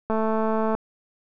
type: click train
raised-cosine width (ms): 1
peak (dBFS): -12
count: 144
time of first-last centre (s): 0.1-0.75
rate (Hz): 220
effects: none